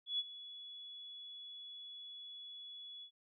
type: tone with ADSR envelope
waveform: sine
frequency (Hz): 3396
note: G#7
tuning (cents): +38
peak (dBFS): -32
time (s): 0.06-3.11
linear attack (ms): 130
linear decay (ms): 36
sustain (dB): -16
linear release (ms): 80
effects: none